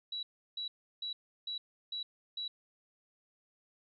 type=tone bursts; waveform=sine; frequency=3913 Hz; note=B7; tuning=17 cents flat; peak=-36 dBFS; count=6; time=0.12-2.48 s; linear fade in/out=5 ms; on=110 ms; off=340 ms; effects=none